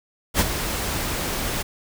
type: noise with ADSR envelope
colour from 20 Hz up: pink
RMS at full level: -17 dBFS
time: 0.34-1.63 s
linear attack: 59 ms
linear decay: 38 ms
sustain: -9 dB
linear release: 14 ms
effects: none